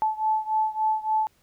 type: beating tone pair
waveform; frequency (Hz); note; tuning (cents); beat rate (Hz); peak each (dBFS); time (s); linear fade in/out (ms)
sine; 868 / 871.5; A5 / A5; -24 / -17; 3.5; -24 / -26; 0.02-1.27; 0
effects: pink hiss -64 dBFS RMS until 1.42 s